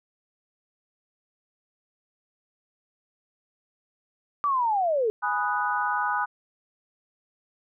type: linear sweep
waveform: sine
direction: down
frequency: 1180 to 415.3 Hz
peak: -21 dBFS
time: 4.44-5.1 s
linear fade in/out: 0 ms
type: chord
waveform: sine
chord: G# minor seventh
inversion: none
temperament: equal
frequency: 830.6 / 987.8 / 1244.5 / 1480 Hz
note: G#5 / B5 / D#6 / F#6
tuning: 0 / 0 / 0 / 0 cents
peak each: -29 dBFS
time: 5.22-6.26 s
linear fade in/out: 20 ms
effects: none